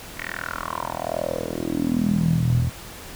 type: tone with band-pass filter sweep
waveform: 10% pulse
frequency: 41.2 Hz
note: E1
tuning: in tune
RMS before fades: -24 dBFS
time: 0.17-2.7 s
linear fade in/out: 10 ms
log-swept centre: 2100 to 100 Hz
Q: 5.5
effects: pink hiss -39 dBFS RMS until 3.15 s